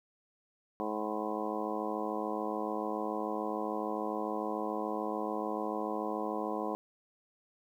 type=harmonic tone with a mistuned harmonic; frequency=106.9 Hz; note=A2; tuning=49 cents flat; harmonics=2 / 3 / 4 / 5 / 6 / 7 / 8 / 9 / 10; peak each=-41 / -39 / -40 / -40 / -44 / -40 / -47 / -41 / -45 dBFS; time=0.8-6.75 s; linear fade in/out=0 ms; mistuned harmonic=9; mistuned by=+59 cents; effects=11-bit